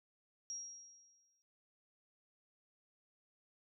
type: tone with exponential decay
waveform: sine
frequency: 5640 Hz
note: F8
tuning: 16 cents sharp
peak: -40 dBFS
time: 0.5-1.42 s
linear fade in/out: 0 ms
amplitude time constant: 200 ms
effects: noise-tail reverb RT60 0.5 s tail -20 dB re dry